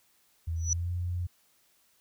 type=tone with pitch glide; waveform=sine; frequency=82.41 to 88.32 Hz; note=E2 to F2; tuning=0 to +20 cents; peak=-29 dBFS; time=0.47-1.27 s; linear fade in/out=10 ms; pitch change=+120 cents; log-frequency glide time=0.63-0.91 s
type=tone with exponential growth; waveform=sine; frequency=5920 Hz; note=F#8; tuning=in tune; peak=-22 dBFS; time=0.56-0.73 s; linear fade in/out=1 ms; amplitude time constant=36 ms
effects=white hiss -67 dBFS RMS until 2 s